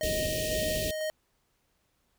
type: tone with tremolo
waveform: square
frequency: 622.3 Hz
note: D#5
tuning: in tune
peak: -30 dBFS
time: 0.01-1.1 s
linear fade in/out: 0 ms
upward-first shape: square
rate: 2 Hz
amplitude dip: 25%
type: band-stop noise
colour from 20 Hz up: pink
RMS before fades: -33 dBFS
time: 0.03-0.91 s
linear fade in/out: 2 ms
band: 570 to 2400 Hz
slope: 96 dB/octave
effects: pink hiss -73 dBFS RMS until 2.18 s